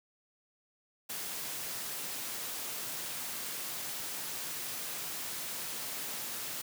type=high-pass noise; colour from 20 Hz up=white; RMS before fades=-39 dBFS; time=1.09-6.62 s; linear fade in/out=10 ms; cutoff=100 Hz; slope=96 dB/octave; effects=none